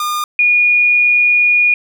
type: tone pair in turn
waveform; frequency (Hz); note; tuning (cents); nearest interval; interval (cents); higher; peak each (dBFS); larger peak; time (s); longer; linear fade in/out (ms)
45% pulse / sine; 1212 / 2443; D#6 / D#7; -46 / -32; octave; 1214; second; -16 / -8; second; 0-0.24 / 0.39-1.74; second; 2
effects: none